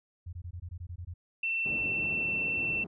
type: tone bursts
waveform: sine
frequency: 87.31 Hz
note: F2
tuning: in tune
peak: -37 dBFS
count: 10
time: 0.26-1.14 s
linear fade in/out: 10 ms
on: 70 ms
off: 20 ms
type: tone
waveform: sine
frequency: 2689 Hz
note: E7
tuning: 34 cents sharp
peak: -28 dBFS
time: 1.43-2.84 s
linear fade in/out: 5 ms
type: band-pass noise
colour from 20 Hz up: pink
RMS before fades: -42 dBFS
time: 1.65-2.87 s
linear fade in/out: 10 ms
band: 110 to 470 Hz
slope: 12 dB/octave
effects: none